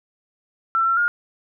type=tone with pitch steps; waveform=sine; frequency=1342 / 1351 / 1421 Hz; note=E6 / E6 / F6; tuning=+31 / +42 / +30 cents; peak=-16 dBFS; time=0.75-1.08 s; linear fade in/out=0 ms; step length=110 ms; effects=none